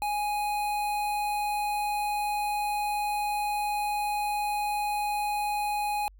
square tone with notch filter, 830.6 Hz, G#5, in tune, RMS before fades -29 dBFS, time 0.02-6.08 s, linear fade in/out 0 ms, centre 5600 Hz, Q 1.8, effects added 48 Hz sine -50 dBFS peak until 6.19 s

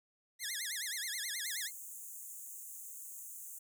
10% pulse tone with vibrato, 1870 Hz, A#6, 5 cents sharp, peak -28 dBFS, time 0.39-1.71 s, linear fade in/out 50 ms, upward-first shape sine, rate 9.4 Hz, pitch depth 230 cents each way
pink high-pass noise, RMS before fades -48 dBFS, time 1.44-3.59 s, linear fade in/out 10 ms, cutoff 6500 Hz, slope 96 dB/octave
effects none

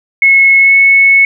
sine tone with pitch glide, 2184 to 2202 Hz, C#7 to C#7, -26 to -12 cents, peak -3 dBFS, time 0.22-1.25 s, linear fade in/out 2 ms, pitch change +14 cents, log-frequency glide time 0.59-0.74 s, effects none

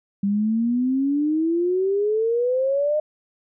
sine exponential sweep, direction up, 196.8 to 615 Hz, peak -18 dBFS, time 0.23-3 s, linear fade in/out 5 ms, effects none

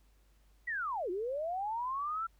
sine linear two-way sweep, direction down then up, 1975.5 to 340.7 to 1366 Hz, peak -33 dBFS, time 0.67-2.27 s, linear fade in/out 10 ms, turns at 1.1 s, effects added 50 Hz sine -63 dBFS peak until 2.39 s + pink hiss -73 dBFS RMS until 2.39 s

